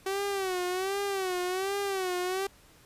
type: tone with vibrato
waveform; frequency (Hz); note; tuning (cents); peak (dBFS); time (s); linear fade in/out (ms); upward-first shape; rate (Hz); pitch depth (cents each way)
sawtooth; 379.8; F#4; +45; -25; 0.06-2.47; 5; sine; 1.3; 100
effects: pink hiss -58 dBFS RMS until 2.85 s + resampled to 32000 Hz